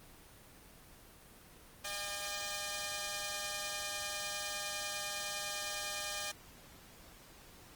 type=tone pair together; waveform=5% pulse; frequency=606 / 811.3 Hz; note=D#5 / G#5; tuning=-46 / -41 cents; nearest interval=perfect fourth; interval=505 cents; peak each=-29 / -29 dBFS; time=1.84-6.32 s; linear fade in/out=10 ms; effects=pink hiss -57 dBFS RMS until 7.75 s + Opus 24 kbps